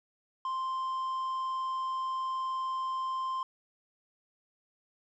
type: tone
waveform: triangle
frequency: 1046.5 Hz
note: C6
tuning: in tune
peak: -29 dBFS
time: 0.45-3.43 s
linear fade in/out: 2 ms
effects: resampled to 16000 Hz + 11-bit